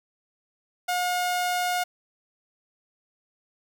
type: tone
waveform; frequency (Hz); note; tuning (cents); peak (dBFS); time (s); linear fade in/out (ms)
sawtooth; 718; F5; +48; -20; 0.88-1.84; 10
effects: none